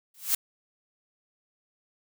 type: noise with exponential growth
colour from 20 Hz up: blue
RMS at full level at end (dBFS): -20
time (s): 0.14-0.35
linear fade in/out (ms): 5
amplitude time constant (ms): 44
effects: none